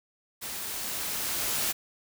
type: noise with level ramp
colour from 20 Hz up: white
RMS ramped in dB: -37 to -28 dBFS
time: 0.41-1.73 s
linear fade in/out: 20 ms
effects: none